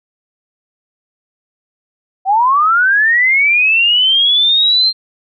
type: linear sweep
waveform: sine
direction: up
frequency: 740 to 4186 Hz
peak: -8 dBFS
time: 2.25-4.93 s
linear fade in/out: 50 ms
effects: none